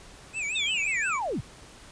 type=tone with vibrato; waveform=square; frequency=2454 Hz; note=D#7; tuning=25 cents flat; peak=-29 dBFS; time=0.33-1.2 s; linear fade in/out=50 ms; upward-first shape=sine; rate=5.7 Hz; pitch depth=140 cents each way
type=linear sweep; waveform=sine; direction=down; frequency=3729 to 65.41 Hz; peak=-27 dBFS; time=0.55-1.41 s; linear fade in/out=10 ms
effects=pink hiss -49 dBFS RMS until 1.91 s + resampled to 22050 Hz